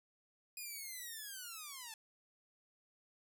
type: linear sweep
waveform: 5% pulse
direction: down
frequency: 2489 to 858 Hz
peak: -35 dBFS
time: 0.57-1.94 s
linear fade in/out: 2 ms
effects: none